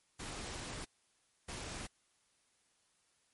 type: noise bursts at uneven times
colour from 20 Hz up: pink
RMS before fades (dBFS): -44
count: 2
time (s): 0.19-0.85 / 1.48-1.87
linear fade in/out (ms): 10
effects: white hiss -74 dBFS RMS until 3.33 s + MP3 48 kbps